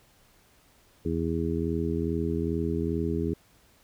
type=harmonic tone; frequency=82.41 Hz; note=E2; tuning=in tune; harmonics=1 / 2 / 3 / 4 / 5; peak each=-32 / -32 / -32 / -32 / -32 dBFS; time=1.05-3.34 s; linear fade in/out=5 ms; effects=pink hiss -61 dBFS RMS until 3.83 s